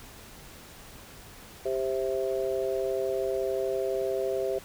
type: harmonic tone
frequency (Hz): 131.7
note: C3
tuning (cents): +12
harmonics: 3 / 4 / 5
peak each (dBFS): -29 / -31 / -33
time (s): 1.65-4.59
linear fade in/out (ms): 10
effects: pink hiss -48 dBFS RMS until 4.64 s